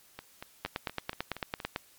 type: two click trains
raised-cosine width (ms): 0.3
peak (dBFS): -15 / -24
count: 11 / 7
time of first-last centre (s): 0.65-1.761 / 0.19-1.602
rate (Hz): 9 / 4.25
effects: white hiss -60 dBFS RMS until 1.98 s + MP3 96 kbps